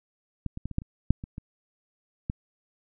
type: clicks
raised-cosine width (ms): 5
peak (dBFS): -18 / -23 / -20 / -25 / -13 / -29 / -6 / -24 / -24 / -16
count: 10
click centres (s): 0.463 / 0.574 / 0.656 / 0.713 / 0.784 / 0.819 / 1.106 / 1.239 / 1.381 / 2.299
effects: none